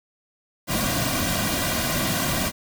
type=noise with comb filter; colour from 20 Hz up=pink; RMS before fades=-24 dBFS; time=0.67-2.52 s; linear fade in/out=50 ms; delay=2.3 ms; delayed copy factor=-0.75; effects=none